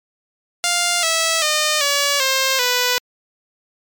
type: tone with pitch steps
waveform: 5% pulse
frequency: 700 / 653.1 / 609.4 / 568.6 / 530.5 / 495 Hz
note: F5 / E5 / D#5 / C#5 / C5 / B4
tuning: +4 / -16 / -36 / +44 / +24 / +4 cents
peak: -4 dBFS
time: 0.64-2.98 s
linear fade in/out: 0 ms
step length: 390 ms
effects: MP3 96 kbps